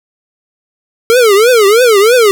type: tone with vibrato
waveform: square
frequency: 445.7 Hz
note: A4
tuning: 22 cents sharp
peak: -5 dBFS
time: 1.1-2.31 s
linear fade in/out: 0 ms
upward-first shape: triangle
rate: 3.1 Hz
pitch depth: 260 cents each way
effects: none